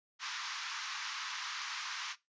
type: band-pass noise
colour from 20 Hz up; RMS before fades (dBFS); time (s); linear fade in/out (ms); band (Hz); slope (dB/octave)
pink; -41; 0.19-2.16; 50; 990 to 6400; 48
effects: noise-tail reverb RT60 0.2 s tail -18 dB re dry + resampled to 16000 Hz